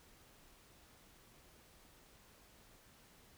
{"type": "silence", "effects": ["pink hiss -64 dBFS RMS until 3.37 s"]}